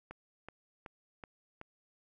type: click train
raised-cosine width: 0.5 ms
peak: -30 dBFS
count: 5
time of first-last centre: 0.11-1.614 s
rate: 2.66 Hz
effects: none